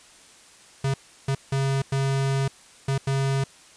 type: tone bursts at uneven times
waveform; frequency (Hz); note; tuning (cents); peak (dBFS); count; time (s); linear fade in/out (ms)
square; 136.1; C#3; -31; -22; 6; 0.84-0.94 / 1.28-1.35 / 1.52-1.82 / 1.92-2.48 / 2.88-2.98 / 3.07-3.44; 5
effects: white hiss -51 dBFS RMS until 3.76 s + resampled to 22050 Hz